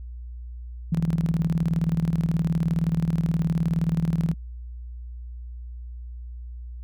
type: tone with tremolo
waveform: sine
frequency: 164.7 Hz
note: E3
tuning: 1 cent flat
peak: -18 dBFS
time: 0.92-4.34 s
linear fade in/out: 5 ms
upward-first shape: square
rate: 19 Hz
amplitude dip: 70%
effects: added 60 Hz sine -34 dBFS peak until 6.83 s